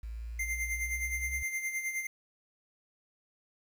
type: exponential sweep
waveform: sine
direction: up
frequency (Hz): 55 to 67.6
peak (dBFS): -37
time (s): 0.03-1.43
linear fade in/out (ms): 5
type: tone with tremolo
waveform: square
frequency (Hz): 2093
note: C7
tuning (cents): 0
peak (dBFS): -31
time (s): 0.39-2.07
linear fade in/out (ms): 5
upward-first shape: sine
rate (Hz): 9.6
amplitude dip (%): 60
effects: 10-bit